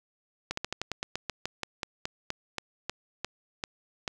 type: slowing click train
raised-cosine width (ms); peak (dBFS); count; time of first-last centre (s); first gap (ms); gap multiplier
0.2; -14; 19; 0.51-4.078; 64; 1.12
effects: none